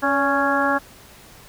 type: harmonic tone with a mistuned harmonic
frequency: 277.2 Hz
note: C#4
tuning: in tune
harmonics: 1 / 2 / 3 / 4 / 5 / 6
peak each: -24 / -24 / -24 / -24 / -24 / -24 dBFS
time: 0.02-0.79 s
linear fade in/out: 20 ms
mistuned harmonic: 2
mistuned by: +43 cents
effects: pink hiss -46 dBFS RMS until 1.48 s